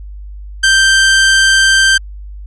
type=tone; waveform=sawtooth; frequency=1567 Hz; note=G6; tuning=1 cent flat; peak=-3 dBFS; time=0.63-1.98 s; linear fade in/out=10 ms; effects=added 50 Hz sine -26 dBFS peak until 2.46 s + resampled to 22050 Hz